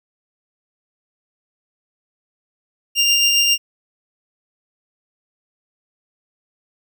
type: tone with tremolo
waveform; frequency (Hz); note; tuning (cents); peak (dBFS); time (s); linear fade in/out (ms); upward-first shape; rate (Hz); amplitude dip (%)
25% pulse; 2794; F7; 0; -8; 2.95-3.58; 50; sine; 7.4; 25
effects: none